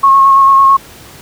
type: tone with vibrato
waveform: sine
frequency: 1089 Hz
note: C#6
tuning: 31 cents flat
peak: -3 dBFS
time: 0.03-0.77 s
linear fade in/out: 10 ms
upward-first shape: square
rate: 9 Hz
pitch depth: 14 cents each way
effects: pink hiss -35 dBFS RMS until 1.21 s + high-pass 60 Hz 12 dB/octave